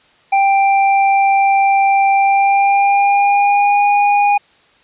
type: tone with pitch glide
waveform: square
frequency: 787 to 817.1 Hz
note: G5 to G#5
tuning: +7 to -28 cents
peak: -10 dBFS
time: 0.32-4.38 s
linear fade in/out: 10 ms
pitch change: +65 cents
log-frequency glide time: 2.16-3.83 s
effects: white hiss -51 dBFS RMS until 4.83 s + resampled to 8000 Hz